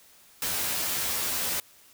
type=noise with comb filter; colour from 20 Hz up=white; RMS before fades=-29 dBFS; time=0.42-1.6 s; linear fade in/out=2 ms; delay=12 ms; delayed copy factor=+0.9; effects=white hiss -56 dBFS RMS until 1.93 s